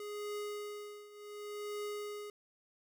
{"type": "tone with tremolo", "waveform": "square", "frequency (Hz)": 415.3, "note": "G#4", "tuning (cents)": 0, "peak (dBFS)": -38, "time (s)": [0, 2.3], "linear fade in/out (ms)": 2, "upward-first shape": "triangle", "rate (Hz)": 0.68, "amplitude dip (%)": 85, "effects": []}